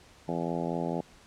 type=harmonic tone; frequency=84.4 Hz; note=E2; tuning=41 cents sharp; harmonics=2 / 3 / 4 / 5 / 6 / 7 / 8 / 9 / 10; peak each=-34 / -36 / -37 / -38 / -39 / -39 / -40 / -41 / -41 dBFS; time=0.28-1.01 s; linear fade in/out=5 ms; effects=pink hiss -56 dBFS RMS until 1.26 s + low-pass 8000 Hz 12 dB/octave